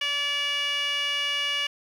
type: tone with band-pass filter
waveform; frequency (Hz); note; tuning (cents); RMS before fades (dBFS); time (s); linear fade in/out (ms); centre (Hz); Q
15% pulse; 575; D5; -37; -27; 0.01-1.67; 5; 3100; 6.7
effects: 9-bit